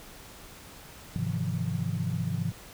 sine chord, F minor seventh, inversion first, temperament equal with one note detuned, 103.83 / 130.81 / 159.38 / 174.61 Hz, Ab2 / C3 / Eb3 / F3, 0 / 0 / +42 / 0 cents, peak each -33 dBFS, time 1.16-2.52 s, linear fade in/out 0 ms, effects pink hiss -48 dBFS RMS until 2.73 s

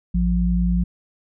sine tone pair together, 55.81 / 177.2 Hz, A1 / F3, +25 / +25 cents, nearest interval octave + minor sixth, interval 2000 cents, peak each -19 dBFS, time 0.14-0.84 s, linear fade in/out 10 ms, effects none

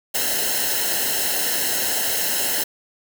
white noise with comb filter, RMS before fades -22 dBFS, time 0.14-2.64 s, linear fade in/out 10 ms, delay 0.85 ms, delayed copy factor -0.8, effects none

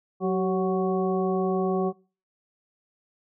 harmonic tone with a mistuned harmonic, 185.3 Hz, F#3, 3 cents sharp, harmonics 1 / 2 / 3 / 4 / 6, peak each -26 / -25 / -34 / -31 / -35 dBFS, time 0.2-1.93 s, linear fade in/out 50 ms, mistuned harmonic 2, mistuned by +48 cents, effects noise-tail reverb RT60 0.4 s tail -25 dB re dry

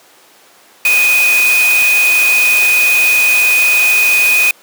sine tone in noise, 2489 Hz, D#7, in tune, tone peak -8 dBFS, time 0.85-4.51 s, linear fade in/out 2 ms, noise white, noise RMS -18 dBFS, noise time 0.85-4.51 s, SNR +7 dB, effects pink hiss -44 dBFS RMS until 4.62 s + high-pass 400 Hz 12 dB/octave

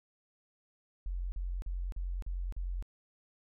sine tone bursts, 44.6 Hz, F1, 37 cents sharp, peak -33 dBFS, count 6, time 1.06-2.825 s, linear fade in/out 0 ms, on 260 ms, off 41 ms, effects none

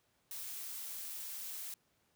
blue noise, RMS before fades -44 dBFS, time 0.31-1.74 s, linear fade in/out 2 ms, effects pink hiss -75 dBFS RMS until 2.15 s + high-pass 80 Hz 12 dB/octave

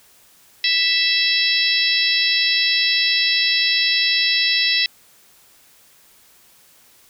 harmonic tone, 659.3 Hz, E5, in tune, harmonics 3 / 4 / 5 / 6 / 7 / 8, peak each -23 / -22 / -24 / -20 / -26 / -22 dBFS, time 0.64-4.86 s, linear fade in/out 2 ms, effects white hiss -52 dBFS RMS until 7.09 s

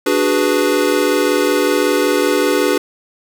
square chord, G# half-diminished seventh, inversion second, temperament equal, 293.7 / 370 / 415.3 / 493.9 Hz, D4 / F#4 / G#4 / B4, 0 / 0 / 0 / 0 cents, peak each -19 dBFS, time 0.06-2.78 s, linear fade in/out 5 ms, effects none

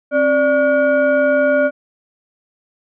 sine tone with frequency modulation, 587.3 Hz, D5, in tune, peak -11 dBFS, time 0.11-1.71 s, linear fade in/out 50 ms, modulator 854 Hz, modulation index 0.82, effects none

